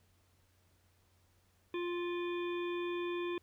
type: harmonic tone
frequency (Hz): 349.8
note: F4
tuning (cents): +3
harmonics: 1 / 3 / 5 / 7 / 9 / 10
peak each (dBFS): -35 / -45 / -51 / -47 / -58 / -52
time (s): 1.74-3.38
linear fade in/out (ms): 2
effects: added 90 Hz sine -70 dBFS peak until 3.42 s + pink hiss -73 dBFS RMS until 3.42 s